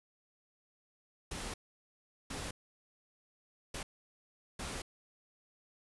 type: noise bursts at uneven times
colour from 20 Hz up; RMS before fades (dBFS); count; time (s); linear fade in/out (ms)
pink; -41; 4; 1.31-1.54 / 2.3-2.51 / 3.74-3.83 / 4.59-4.82; 5
effects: resampled to 24000 Hz